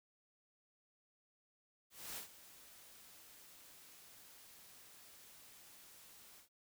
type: noise with ADSR envelope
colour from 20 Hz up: white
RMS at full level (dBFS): -45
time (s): 1.9-6.49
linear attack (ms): 260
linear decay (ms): 110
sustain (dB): -15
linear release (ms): 110
effects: none